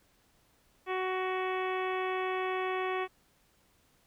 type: harmonic tone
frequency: 372.7 Hz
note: F#4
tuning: 13 cents sharp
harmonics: 1 / 2 / 3 / 4 / 5 / 6 / 7 / 8 / 9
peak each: -33 / -37 / -37 / -46 / -41 / -43 / -44 / -53 / -51 dBFS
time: 0.86-3.08 s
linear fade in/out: 50 ms
effects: pink hiss -68 dBFS RMS until 4.06 s